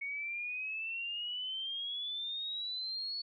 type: exponential sweep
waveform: sine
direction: up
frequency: 2217 to 4435 Hz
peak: -36 dBFS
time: 0.01-3.22 s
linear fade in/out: 10 ms
effects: none